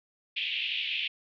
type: band-pass noise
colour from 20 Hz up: white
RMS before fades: -32 dBFS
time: 0.36-1.08 s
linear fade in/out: 10 ms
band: 2400 to 3300 Hz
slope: 48 dB/octave
effects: none